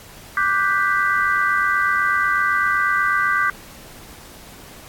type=chord; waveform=sine; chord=G major seventh; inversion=second; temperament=equal; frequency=1174.7 / 1480 / 1568 / 1975.5 Hz; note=D6 / F#6 / G6 / B6; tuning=0 / 0 / 0 / 0 cents; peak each=-20 / -24 / -20 / -24 dBFS; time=0.37-3.5 s; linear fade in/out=2 ms; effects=pink hiss -42 dBFS RMS until 4.88 s + AAC 64 kbps